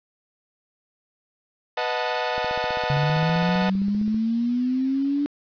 sawtooth chord, B dominant seventh, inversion none, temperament equal with one note detuned, 493.9 / 622.3 / 731.5 / 880 Hz, B4 / D#5 / F#5 / A5, 0 / 0 / -20 / 0 cents, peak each -25 dBFS, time 1.77-3.7 s, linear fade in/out 5 ms
click train, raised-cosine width 3 ms, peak -25 dBFS, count 28, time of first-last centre 2.38-4.145 s, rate 15.3 Hz
sine linear sweep, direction up, 138.59 to 290 Hz, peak -20 dBFS, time 2.9-5.26 s, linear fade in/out 0 ms
effects resampled to 11025 Hz + 8-bit

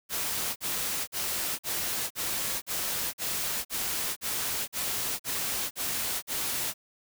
white noise bursts, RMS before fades -31 dBFS, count 13, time 0.09-6.74 s, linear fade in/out 50 ms, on 470 ms, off 45 ms, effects none

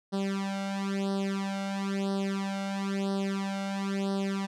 sawtooth tone with flanger, 196 Hz, G3, in tune, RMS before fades -31 dBFS, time 0.12-4.47 s, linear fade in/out 20 ms, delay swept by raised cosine 0.21 to 1.41 ms, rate 1 Hz, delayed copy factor +1, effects low-pass 7000 Hz 12 dB/octave

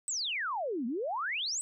sine exponential two-way sweep, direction down then up, 8372 to 220 to 8372 Hz, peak -31 dBFS, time 0.08-1.61 s, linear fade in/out 0 ms, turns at 0.86 s, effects none

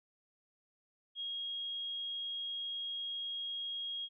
sine tone, 3274 Hz, G#7, 25 cents flat, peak -37 dBFS, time 1.15-4.09 s, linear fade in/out 50 ms, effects none

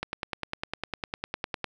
click train, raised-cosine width 0.3 ms, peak -14 dBFS, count 17, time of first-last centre 0.03-1.643 s, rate 9.92 Hz, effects none

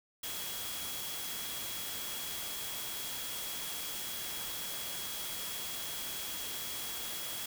sine tone in noise, 3322 Hz, G#7, in tune, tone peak -45 dBFS, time 0.23-7.46 s, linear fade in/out 5 ms, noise white, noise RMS -40 dBFS, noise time 0.23-7.46 s, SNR -8 dB, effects none

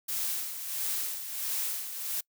blue noise with tremolo, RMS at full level -31 dBFS, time 0.08-2.21 s, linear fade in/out 10 ms, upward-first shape sine, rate 1.5 Hz, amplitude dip 60%, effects noise-tail reverb RT60 0.1 s tail -26 dB re dry

